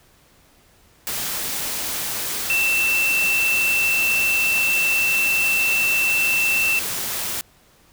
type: tone in noise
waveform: sine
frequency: 2674 Hz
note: E7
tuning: 24 cents sharp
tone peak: -17 dBFS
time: 2.5-6.79 s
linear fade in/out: 0 ms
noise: white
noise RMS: -26 dBFS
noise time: 1.07-7.41 s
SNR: +6 dB
effects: pink hiss -55 dBFS RMS until 7.92 s